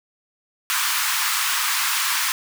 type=high-pass noise; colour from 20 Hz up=pink; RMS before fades=-22 dBFS; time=0.7-2.32 s; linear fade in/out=0 ms; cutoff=980 Hz; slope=48 dB/octave; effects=none